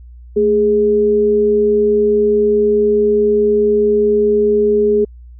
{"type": "tone pair together", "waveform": "sine", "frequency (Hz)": [220, 415.3], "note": ["A3", "G#4"], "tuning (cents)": [0, 0], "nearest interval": "major seventh", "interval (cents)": 1100, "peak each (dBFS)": [-19, -10], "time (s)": [0.36, 5.05], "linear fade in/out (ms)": 10, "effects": ["added 60 Hz sine -34 dBFS peak until 5.39 s"]}